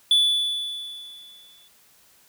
triangle tone with exponential decay, 3459 Hz, A7, 30 cents flat, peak -12 dBFS, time 0.11-1.68 s, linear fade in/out 2 ms, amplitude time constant 340 ms, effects white hiss -57 dBFS RMS until 2.28 s

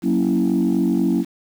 sine chord, F# dominant seventh, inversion none, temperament equal, 185 / 233.1 / 277.2 / 329.6 Hz, F#3 / A#3 / C#4 / E4, 0 / 0 / 0 / 0 cents, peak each -20 dBFS, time 0.02-1.25 s, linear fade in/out 50 ms, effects tanh soft clip ceiling -10 dBFS + 7-bit

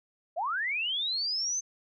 sine linear sweep, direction up, 598 to 6300 Hz, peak -28 dBFS, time 0.36-1.61 s, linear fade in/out 20 ms, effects none

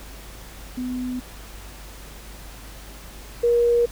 sine tone pair in turn, 251.5 / 474.8 Hz, B3 / A#4, +32 / +32 cents, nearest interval major seventh, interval 1100 cents, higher second, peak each -25 / -15 dBFS, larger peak second, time 0.77-1.2 / 3.43-3.86 s, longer neither, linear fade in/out 10 ms, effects added 50 Hz sine -40 dBFS peak until 3.91 s + pink hiss -43 dBFS RMS until 3.91 s

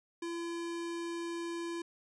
square tone, 339.1 Hz, E4, 49 cents sharp, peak -37 dBFS, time 0.22-1.82 s, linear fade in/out 5 ms, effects resampled to 22050 Hz

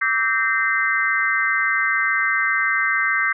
sine tone cluster, 1154 / 1301 / 1566 / 1841 / 2059 Hz, D6 / E6 / G6 / A#6 / C7, -31 / -23 / -2 / -22 / -28 cents, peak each -26 / -29 / -21 / -24 / -22 dBFS, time 0.01-3.33 s, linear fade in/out 10 ms, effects none

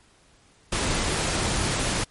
pink noise, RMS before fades -25 dBFS, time 0.72-2.04 s, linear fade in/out 5 ms, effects pink hiss -58 dBFS RMS until 2.1 s + MP3 48 kbps

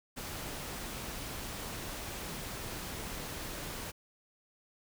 pink noise, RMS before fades -41 dBFS, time 0.16-3.92 s, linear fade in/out 20 ms, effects none

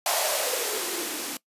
violet noise with band-pass filter sweep, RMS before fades -28 dBFS, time 0.06-1.37 s, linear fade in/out 2 ms, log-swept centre 710 to 260 Hz, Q 6.2, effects noise-tail reverb RT60 0.1 s tail -21 dB re dry + resampled to 32000 Hz

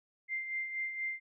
sine tone with tremolo, 2093 Hz, C7, in tune, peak -32 dBFS, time 0.28-1.2 s, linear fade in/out 50 ms, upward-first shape sine, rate 4.2 Hz, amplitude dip 55%, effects none

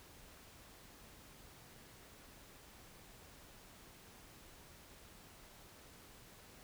silence, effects pink hiss -59 dBFS RMS until 6.63 s

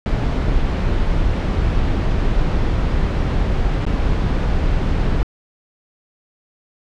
brown noise with dropouts, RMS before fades -17 dBFS, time 0.06-5.23 s, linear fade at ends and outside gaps 0 ms, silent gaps 3.852-3.865 s, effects low-pass 4000 Hz 12 dB/octave

